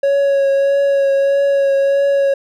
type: tone with vibrato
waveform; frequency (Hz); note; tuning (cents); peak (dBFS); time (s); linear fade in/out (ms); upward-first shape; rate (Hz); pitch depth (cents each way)
triangle; 554.4; C#5; 0; -9; 0.03-2.34; 5; triangle; 1.6; 20
effects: none